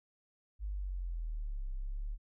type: linear two-way sweep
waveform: sine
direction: down then up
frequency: 51.91 to 32.32 to 37.45 Hz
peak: -35 dBFS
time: 0.59-2.18 s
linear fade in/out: 50 ms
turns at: 1.7 s
effects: none